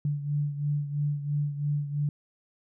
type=beating tone pair; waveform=sine; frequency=145.3 / 148.3 Hz; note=D3 / D3; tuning=-18 / +17 cents; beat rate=3 Hz; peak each=-27 / -33 dBFS; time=0.05-2.09 s; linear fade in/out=2 ms; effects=none